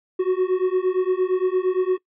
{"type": "beating tone pair", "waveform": "triangle", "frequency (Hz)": [365.8, 374.5], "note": ["F#4", "F#4"], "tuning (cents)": [-20, 21], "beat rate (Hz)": 8.7, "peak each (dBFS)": -19, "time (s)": [0.19, 1.98], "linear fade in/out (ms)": 10, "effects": ["noise-tail reverb RT60 0.1 s tail -22 dB re dry", "resampled to 8000 Hz"]}